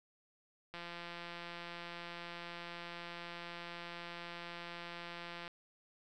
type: click train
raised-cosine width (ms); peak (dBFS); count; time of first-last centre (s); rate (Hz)
0.3; -30; 816; 0.74-5.478; 172
effects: none